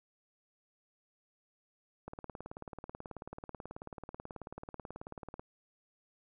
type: click train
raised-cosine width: 1 ms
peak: -29 dBFS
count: 62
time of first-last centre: 2.08-5.395 s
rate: 18.4 Hz
effects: none